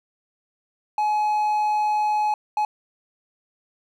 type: tone bursts at uneven times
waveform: triangle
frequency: 846 Hz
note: G#5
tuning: 32 cents sharp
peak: -17 dBFS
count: 2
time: 0.98-2.34 / 2.57-2.65 s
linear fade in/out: 2 ms
effects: none